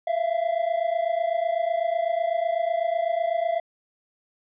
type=tone pair together; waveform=triangle; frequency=659.3 / 687.3 Hz; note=E5 / F5; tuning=0 / -28 cents; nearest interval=minor second; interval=72 cents; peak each=-23 / -23 dBFS; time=0.07-3.6 s; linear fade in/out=5 ms; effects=resampled to 8000 Hz